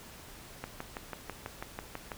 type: click train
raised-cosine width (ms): 0.5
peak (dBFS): -22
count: 10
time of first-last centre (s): 0.64-2.118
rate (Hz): 6.09
effects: pink hiss -50 dBFS RMS until 2.17 s